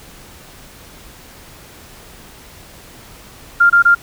sine tone bursts, 1396.9 Hz, F6, in tune, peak -6 dBFS, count 3, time 3.6-3.95 s, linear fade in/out 10 ms, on 100 ms, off 25 ms, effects pink hiss -40 dBFS RMS until 4.02 s

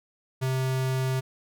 square tone, 130.81 Hz, C3, in tune, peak -25 dBFS, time 0.41-1.21 s, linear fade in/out 20 ms, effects none

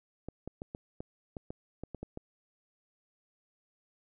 clicks, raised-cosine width 2 ms, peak -26 dBFS, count 11, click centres 0.286 / 0.476 / 0.619 / 0.749 / 1.005 / 1.368 / 1.505 / 1.836 / 1.947 / 2.03 / 2.174 s, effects none

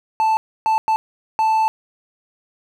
triangle tone bursts at uneven times, 880 Hz, A5, in tune, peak -12 dBFS, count 4, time 0.2-0.37 / 0.66-0.78 / 0.88-0.96 / 1.39-1.68 s, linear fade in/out 0 ms, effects none

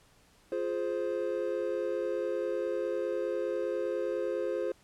triangle chord, F minor, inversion none, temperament just, 349.2 / 419.1 / 523.8 Hz, F4 / Ab4 / C5, 0 / +16 / +2 cents, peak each -33 / -33 / -31 dBFS, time 0.52-4.72 s, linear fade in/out 2 ms, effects pink hiss -63 dBFS RMS until 4.83 s + low-pass 11000 Hz 12 dB/octave

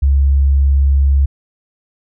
sine tone, 69 Hz, C#2, 7 cents flat, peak -8 dBFS, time 0.02-1.26 s, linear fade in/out 10 ms, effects none

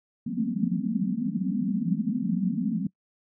pink band-pass noise, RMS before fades -27 dBFS, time 0.26-2.87 s, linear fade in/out 5 ms, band 170 to 260 Hz, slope 96 dB/octave, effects noise-tail reverb RT60 0.1 s tail -22 dB re dry

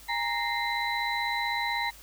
sine tone cluster, 817 / 933 / 1853 / 2087 / 3978 Hz, G#5 / A#5 / A#6 / C7 / B7, -29 / +1 / -11 / -5 / +12 cents, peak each -36 / -31 / -35 / -32 / -35 dBFS, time 0.08-1.91 s, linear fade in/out 20 ms, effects added 50 Hz sine -53 dBFS peak until 2.02 s + white hiss -51 dBFS RMS until 2.02 s

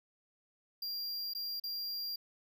square tone with dropouts, 4767 Hz, D8, 25 cents sharp, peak -37 dBFS, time 0.82-2.16 s, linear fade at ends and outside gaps 5 ms, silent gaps 1.336-1.349 / 1.599-1.637 s, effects none

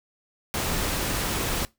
pink noise, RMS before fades -27 dBFS, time 0.54-1.65 s, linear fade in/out 0 ms, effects noise-tail reverb RT60 0.2 s tail -21 dB re dry

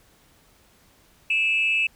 sine tone with amplitude modulation, 2624 Hz, E7, 9 cents flat, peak -15 dBFS, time 1.3-1.87 s, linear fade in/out 5 ms, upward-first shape sine, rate 242 Hz, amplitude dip 70%, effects tanh soft clip ceiling -12 dBFS + pink hiss -58 dBFS RMS until 1.95 s

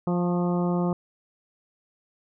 harmonic tone with a mistuned harmonic, 175.9 Hz, F3, 13 cents sharp, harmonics 1 / 2 / 3 / 4 / 5 / 6 / 7, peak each -23 / -29 / -33 / -35 / -37 / -39 / -40 dBFS, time 0.07-0.93 s, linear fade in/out 2 ms, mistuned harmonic 6, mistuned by +35 cents, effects none

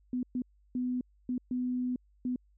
sine tone bursts at uneven times, 250 Hz, B3, 21 cents sharp, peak -29 dBFS, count 6, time 0.13-0.23 / 0.35-0.42 / 0.75-1.01 / 1.29-1.38 / 1.51-1.96 / 2.25-2.36 s, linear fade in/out 2 ms, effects added 50 Hz sine -62 dBFS peak until 2.57 s

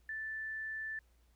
sine tone, 1760 Hz, A6, in tune, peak -38 dBFS, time 0.09-0.99 s, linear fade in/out 2 ms, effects added 59 Hz sine -65 dBFS peak until 1.35 s + pink hiss -75 dBFS RMS until 1.35 s

